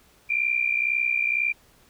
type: tone pair together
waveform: sine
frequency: 2349 / 2411 Hz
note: D7 / D7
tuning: 0 / +45 cents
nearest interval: unison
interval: 45 cents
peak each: -24 dBFS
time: 0.29-1.53 s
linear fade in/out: 20 ms
effects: pink hiss -58 dBFS RMS until 1.89 s